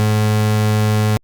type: tone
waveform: 35% pulse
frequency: 106.9 Hz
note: A2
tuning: 49 cents flat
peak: -11 dBFS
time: 0-1.17 s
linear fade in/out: 0 ms
effects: Opus 48 kbps